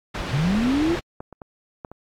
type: low-pass noise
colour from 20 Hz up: pink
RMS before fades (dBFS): -29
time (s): 0.14-1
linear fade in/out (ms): 10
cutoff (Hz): 3500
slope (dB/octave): 12
type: linear sweep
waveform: sine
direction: up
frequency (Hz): 124.5 to 354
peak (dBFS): -18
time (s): 0.32-0.96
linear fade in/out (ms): 20
type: clicks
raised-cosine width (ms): 1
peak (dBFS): -27 / -20 / -27 / -23 / -20 / -25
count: 6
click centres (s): 0.909 / 1.205 / 1.327 / 1.418 / 1.848 / 1.916
effects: AAC 64 kbps